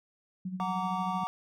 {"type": "tone with tremolo", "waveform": "sine", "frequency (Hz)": 185, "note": "F#3", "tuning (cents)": 0, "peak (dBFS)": -31, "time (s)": [0.45, 1.24], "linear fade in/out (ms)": 5, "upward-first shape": "sine", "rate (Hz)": 13, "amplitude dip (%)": 65}
{"type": "chord", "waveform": "triangle", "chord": "Gb augmented", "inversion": "none", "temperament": "just", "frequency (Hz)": [740, 925, 1156.2], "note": ["Gb5", "Bb5", "D6"], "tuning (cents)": [0, -14, -27], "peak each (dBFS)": -33, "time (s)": [0.6, 1.27], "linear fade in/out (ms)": 0}
{"effects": []}